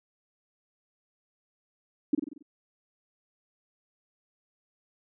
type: tone with echo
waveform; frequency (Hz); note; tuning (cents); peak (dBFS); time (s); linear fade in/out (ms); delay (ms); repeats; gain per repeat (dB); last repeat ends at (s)
sine; 291.6; D4; -12; -18; 2.13-2.15; 5; 46; 6; -5; 2.426
effects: none